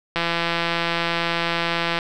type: click train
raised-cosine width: 0.3 ms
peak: -6 dBFS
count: 310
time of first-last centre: 0.16-1.988 s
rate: 169 Hz
effects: none